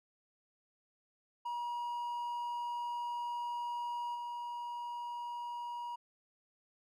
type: tone with level steps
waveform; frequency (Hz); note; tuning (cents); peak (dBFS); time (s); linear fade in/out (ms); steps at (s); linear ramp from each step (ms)
triangle; 957; A#5; +45; -34 / -37; 1.45-5.96; 10; 4.14; 20
effects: none